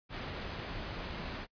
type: low-pass noise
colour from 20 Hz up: pink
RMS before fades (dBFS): -41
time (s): 0.09-1.47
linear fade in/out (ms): 50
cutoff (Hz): 4200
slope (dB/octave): 12
effects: noise-tail reverb RT60 0.1 s tail -25 dB re dry + resampled to 11025 Hz